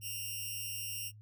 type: tone with amplitude modulation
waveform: 5% pulse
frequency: 2794 Hz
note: F7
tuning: in tune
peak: -25 dBFS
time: 0.01-1.12 s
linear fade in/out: 50 ms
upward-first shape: sine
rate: 222 Hz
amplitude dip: 80%
effects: noise-tail reverb RT60 0.1 s tail -22 dB re dry + added 106 Hz sine -51 dBFS peak until 1.21 s